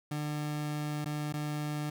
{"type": "tone with dropouts", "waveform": "30% pulse", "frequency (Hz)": 149.4, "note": "D3", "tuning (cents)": 30, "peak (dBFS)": -30, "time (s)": [0.11, 1.9], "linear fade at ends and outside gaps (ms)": 5, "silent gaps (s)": [[1.046, 1.057], [1.326, 1.337]], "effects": []}